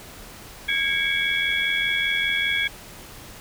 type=tone cluster; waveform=sine; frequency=1640 / 2199 / 2284 / 3346 Hz; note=G#6 / C#7 / D7 / G#7; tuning=-22 / -14 / -49 / +12 cents; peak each=-26 dBFS; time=0.68-2.68 s; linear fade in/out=10 ms; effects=pink hiss -42 dBFS RMS until 3.4 s